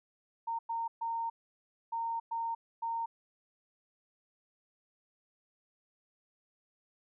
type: tone bursts at uneven times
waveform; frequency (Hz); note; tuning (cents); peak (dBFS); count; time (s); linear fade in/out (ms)
sine; 919; A#5; -25; -32; 6; 0.47-0.59 / 0.69-0.88 / 1.01-1.3 / 1.92-2.2 / 2.31-2.55 / 2.82-3.06; 10
effects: none